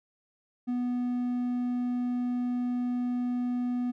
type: tone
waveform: triangle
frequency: 246 Hz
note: B3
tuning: 7 cents flat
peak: -25 dBFS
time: 0.67-3.92 s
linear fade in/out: 20 ms
effects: none